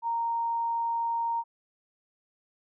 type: tone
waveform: sine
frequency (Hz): 928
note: A#5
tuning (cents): -8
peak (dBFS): -26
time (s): 0.02-1.44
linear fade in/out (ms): 50
effects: none